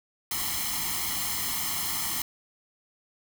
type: noise with comb filter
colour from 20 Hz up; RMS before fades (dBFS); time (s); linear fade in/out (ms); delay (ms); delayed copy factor
white; -30; 0.31-2.22; 2; 0.96; +0.85
effects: none